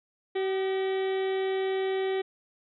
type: harmonic tone with a mistuned harmonic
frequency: 382.1 Hz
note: G4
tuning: 44 cents flat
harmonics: 1 / 2 / 3 / 4 / 5 / 6 / 7 / 8 / 9 / 10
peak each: -26 / -37 / -48 / -49 / -41 / -44 / -55 / -47 / -48 / -50 dBFS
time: 0.35-2.22 s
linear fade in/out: 10 ms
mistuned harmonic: 3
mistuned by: +85 cents
effects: none